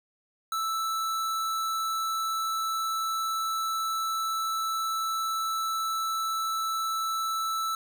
square tone, 1318.5 Hz, E6, in tune, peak -28 dBFS, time 0.52-7.75 s, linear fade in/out 2 ms, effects 10-bit

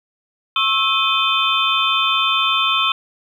sine tone cluster, 1089 / 1314 / 2514 / 3106 / 3526 Hz, C#6 / E6 / D#7 / G7 / A7, -31 / -6 / +17 / -17 / +3 cents, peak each -21 dBFS, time 0.56-2.92 s, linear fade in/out 2 ms, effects 8-bit

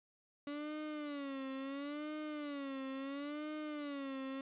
35% pulse tone with vibrato, 285.5 Hz, D4, 49 cents flat, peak -39 dBFS, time 0.47-4.41 s, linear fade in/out 2 ms, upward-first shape sine, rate 0.73 Hz, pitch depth 120 cents each way, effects resampled to 8000 Hz + 11-bit

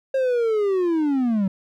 triangle linear sweep, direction down, 540 to 185 Hz, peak -16 dBFS, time 0.14-1.48 s, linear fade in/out 5 ms, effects none

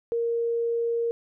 sine tone, 466.2 Hz, A#4, in tune, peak -23 dBFS, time 0.12-1.11 s, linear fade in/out 0 ms, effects none

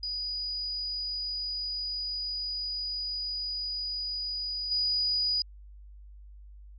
sine tone with level steps, 4927 Hz, D#8, 18 cents flat, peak -31 / -25 dBFS, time 0.03-5.42 s, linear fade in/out 2 ms, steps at 4.71 s, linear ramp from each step 5 ms, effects added 50 Hz sine -46 dBFS peak until 6.78 s

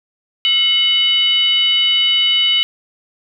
sine tone with frequency modulation, 2977 Hz, F#7, 10 cents sharp, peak -11 dBFS, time 0.45-2.63 s, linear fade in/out 0 ms, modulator 815 Hz, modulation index 0.63, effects none

